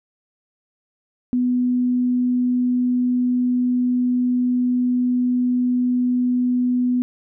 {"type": "tone", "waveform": "sine", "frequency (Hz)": 248.2, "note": "B3", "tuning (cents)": 9, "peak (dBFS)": -16, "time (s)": [1.33, 7.02], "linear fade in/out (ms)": 0, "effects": []}